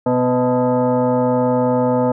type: tone with frequency modulation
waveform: sine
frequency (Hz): 126.3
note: B2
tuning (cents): +39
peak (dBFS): -13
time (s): 0.06-2.12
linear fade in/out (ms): 5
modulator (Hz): 376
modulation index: 1.9
effects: none